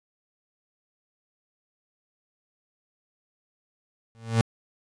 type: tone with exponential growth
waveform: 35% pulse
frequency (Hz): 113.8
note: A#2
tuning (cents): -41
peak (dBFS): -14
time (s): 4.15-4.41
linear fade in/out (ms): 0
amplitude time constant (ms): 56
effects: resampled to 22050 Hz